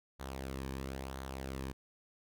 sawtooth tone with flanger, 66.6 Hz, C2, 31 cents sharp, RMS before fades -42 dBFS, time 0.19-1.73 s, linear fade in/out 20 ms, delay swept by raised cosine 0.38 to 1.48 ms, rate 0.99 Hz, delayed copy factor -0.5, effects none

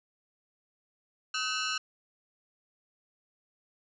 15% pulse ring-modulated tone, 1396.9 Hz, F6, in tune, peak -20 dBFS, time 1.34-1.78 s, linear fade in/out 5 ms, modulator 123 Hz, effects resampled to 16000 Hz

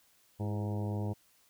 harmonic tone with a mistuned harmonic, 103.83 Hz, G#2, in tune, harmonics 1 / 2 / 3 / 4 / 5 / 6 / 7 / 8 / 9, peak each -33 / -39 / -43 / -45 / -47 / -49 / -50 / -51 / -52 dBFS, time 0.39-1.14 s, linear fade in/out 20 ms, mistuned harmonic 3, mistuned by +55 cents, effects white hiss -67 dBFS RMS until 1.49 s

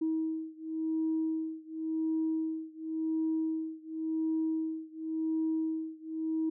sine beating tone pair, 318.9 / 319.82 Hz, D#4 / D#4, +43 / +48 cents, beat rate 0.92 Hz, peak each -32 / -33 dBFS, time 0.01-6.5 s, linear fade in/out 10 ms, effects tanh soft clip ceiling -23 dBFS

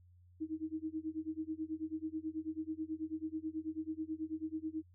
sine tone with tremolo, 315.6 Hz, D#4, 25 cents sharp, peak -34 dBFS, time 0.4-4.83 s, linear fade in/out 20 ms, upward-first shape sine, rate 9.2 Hz, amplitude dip 95%, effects added 89 Hz sine -60 dBFS peak until 4.94 s

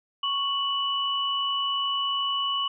sine tone pair together, 1108.7 / 2960 Hz, C#6 / F#7, 0 / 0 cents, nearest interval octave + perfect fourth, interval 1700 cents, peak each -28 / -26 dBFS, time 0.23-2.68 s, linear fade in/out 5 ms, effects none

